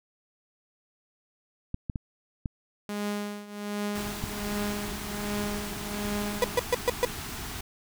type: clicks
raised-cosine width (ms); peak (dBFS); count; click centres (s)
5; -18; 5; 1.744 / 1.898 / 1.958 / 2.458 / 4.239
type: tone with tremolo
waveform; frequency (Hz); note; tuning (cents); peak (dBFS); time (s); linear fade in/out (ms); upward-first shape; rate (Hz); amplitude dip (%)
sawtooth; 206.2; G#3; -12; -24; 2.89-6.59; 0; triangle; 1.3; 85
type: band-stop noise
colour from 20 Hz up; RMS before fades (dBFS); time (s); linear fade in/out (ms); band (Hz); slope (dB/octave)
pink; -37; 3.95-7.61; 5; 450 to 650; 96
type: tone bursts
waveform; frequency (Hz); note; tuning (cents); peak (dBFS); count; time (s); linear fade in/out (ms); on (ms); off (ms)
35% pulse; 490; B4; -14; -18; 5; 6.42-7.05; 2; 22; 130
effects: none